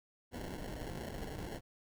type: noise with sample-and-hold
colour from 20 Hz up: pink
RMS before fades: -43 dBFS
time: 0.31-1.61 s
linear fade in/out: 50 ms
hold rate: 1225 Hz
effects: none